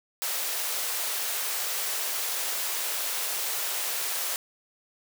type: high-pass noise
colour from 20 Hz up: white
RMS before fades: -30 dBFS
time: 0.22-4.36 s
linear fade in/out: 0 ms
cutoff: 430 Hz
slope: 24 dB/octave
effects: none